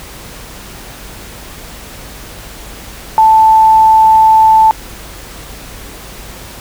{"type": "tone", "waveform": "sine", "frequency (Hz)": 880, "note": "A5", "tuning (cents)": 0, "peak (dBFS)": -3, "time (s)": [3.18, 4.71], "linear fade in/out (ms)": 0, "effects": ["added 50 Hz sine -35 dBFS peak until 6.6 s", "pink hiss -31 dBFS RMS until 6.6 s"]}